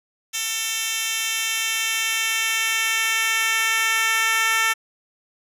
10% pulse tone with high-pass filter sweep, 447.3 Hz, A4, 28 cents sharp, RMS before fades -22 dBFS, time 0.33-4.74 s, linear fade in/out 20 ms, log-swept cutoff 3900 to 1500 Hz, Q 1.1, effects resampled to 32000 Hz

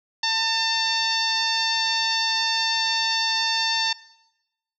sine tone with frequency modulation, 2697 Hz, E7, 39 cents sharp, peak -19 dBFS, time 0.23-3.93 s, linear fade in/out 5 ms, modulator 899 Hz, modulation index 2.9, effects noise-tail reverb RT60 0.9 s tail -19 dB re dry

